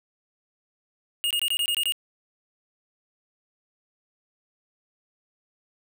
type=tone bursts; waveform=square; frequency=2852 Hz; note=F7; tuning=36 cents sharp; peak=-23 dBFS; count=8; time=1.24-1.922 s; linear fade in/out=0 ms; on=66 ms; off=22 ms; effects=none